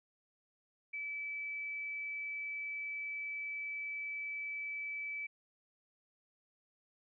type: tone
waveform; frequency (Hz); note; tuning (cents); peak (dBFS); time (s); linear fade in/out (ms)
sine; 2305; D7; -33; -38; 0.93-5.27; 10
effects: none